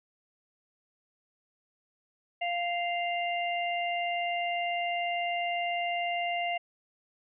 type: harmonic tone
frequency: 697 Hz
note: F5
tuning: 4 cents flat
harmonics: 1 / 3 / 4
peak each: -30 / -35 / -36 dBFS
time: 2.41-6.58 s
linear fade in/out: 10 ms
effects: none